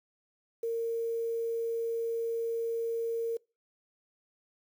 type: tone with quantisation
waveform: sine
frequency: 460 Hz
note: A#4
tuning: 23 cents flat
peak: -29 dBFS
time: 0.63-3.37 s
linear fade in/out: 5 ms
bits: 9
effects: noise-tail reverb RT60 0.3 s tail -25 dB re dry